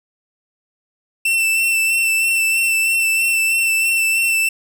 45% pulse tone with vibrato, 2677 Hz, E7, 26 cents sharp, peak -14 dBFS, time 1.25-4.49 s, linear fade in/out 5 ms, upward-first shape sine, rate 3.1 Hz, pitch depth 19 cents each way, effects none

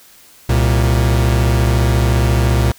45% pulse tone pair together, 65.83 / 117.3 Hz, C2 / A#2, +11 / +11 cents, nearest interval minor seventh, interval 1000 cents, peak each -14 dBFS, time 0.49-2.72 s, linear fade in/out 5 ms, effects white hiss -45 dBFS RMS until 2.78 s

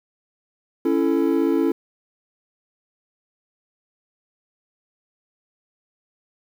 triangle chord, A major, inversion first, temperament equal with one note detuned, 277.2 / 333.5 / 440 Hz, C#4 / E4 / A4, 0 / +20 / 0 cents, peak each -19 / -18 / -22 dBFS, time 0.85-1.72 s, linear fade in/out 5 ms, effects 8-bit

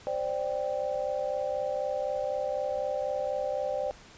sine chord, C suspended second, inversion none, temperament equal, 523.3 / 587.3 / 784 Hz, C5 / D5 / G5, 0 / 0 / 0 cents, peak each -32 / -31 / -36 dBFS, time 0.07-3.91 s, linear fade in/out 0 ms, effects pink hiss -52 dBFS RMS until 4.17 s + resampled to 16000 Hz

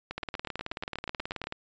two click trains, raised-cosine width 0.3 ms, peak -18 / -19 dBFS, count 26 / 12, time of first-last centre 0.18-1.524 / 0.11-1.44 s, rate 18.6 / 8.27 Hz, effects resampled to 16000 Hz

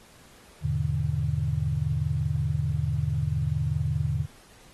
sine chord, E dominant seventh, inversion none, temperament just, 82.41 / 103.01 / 123.61 / 148.33 Hz, E2 / G#2 / B2 / D3, 0 / -14 / +2 / +18 cents, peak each -30 / -32 / -30 / -27 dBFS, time 0.61-4.27 s, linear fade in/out 50 ms, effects pink hiss -54 dBFS RMS until 4.73 s + AAC 32 kbps

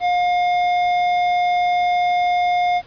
sine tone with tanh clipping, 712 Hz, F5, 33 cents sharp, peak -17 dBFS, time 0-2.82 s, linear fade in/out 50 ms, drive 12 dB, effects pink hiss -46 dBFS RMS until 2.86 s + resampled to 11025 Hz

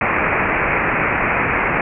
white low-pass noise, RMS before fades -18 dBFS, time 0.01-1.81 s, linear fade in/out 2 ms, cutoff 2500 Hz, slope 96 dB/octave, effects none

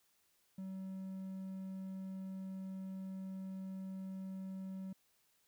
triangle tone, 190.2 Hz, F#3, 48 cents sharp, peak -40 dBFS, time 0.58-4.93 s, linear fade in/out 5 ms, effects white hiss -75 dBFS RMS until 5.47 s

